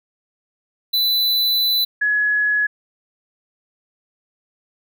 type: tone pair in turn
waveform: square / sine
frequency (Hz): 3994 / 1689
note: B7 / G#6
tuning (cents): +19 / +29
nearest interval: octave + minor third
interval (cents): 1490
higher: first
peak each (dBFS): -16 / -15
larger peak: second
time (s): 0.93-1.85 / 2.01-2.67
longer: first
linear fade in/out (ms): 10
effects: none